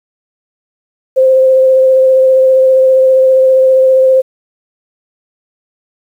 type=tone with vibrato; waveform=sine; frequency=523.3 Hz; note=C5; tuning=in tune; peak=-4 dBFS; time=1.16-4.22 s; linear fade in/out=20 ms; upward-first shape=triangle; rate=15 Hz; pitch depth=16 cents each way; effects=7-bit